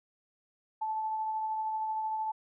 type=tone with tremolo; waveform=sine; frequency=873 Hz; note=A5; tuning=14 cents flat; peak=-29 dBFS; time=0.81-2.32 s; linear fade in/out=10 ms; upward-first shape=triangle; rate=13 Hz; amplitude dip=30%; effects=none